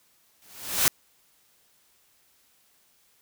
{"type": "noise with exponential growth", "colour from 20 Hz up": "white", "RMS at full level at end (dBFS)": -18, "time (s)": [0.42, 0.88], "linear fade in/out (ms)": 0, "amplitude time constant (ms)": 100, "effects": ["white hiss -64 dBFS RMS until 3.21 s"]}